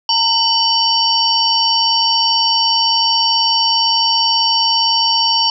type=harmonic tone with a mistuned harmonic; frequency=919 Hz; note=A#5; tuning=25 cents flat; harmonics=1 / 3 / 5 / 6; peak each=-17 / -17 / -17 / -17 dBFS; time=0.09-5.5 s; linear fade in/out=2 ms; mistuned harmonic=3; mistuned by=+140 cents; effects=none